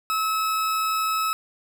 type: tone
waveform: 40% pulse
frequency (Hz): 1294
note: E6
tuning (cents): -32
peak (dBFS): -21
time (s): 0.1-1.33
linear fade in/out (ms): 0
effects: none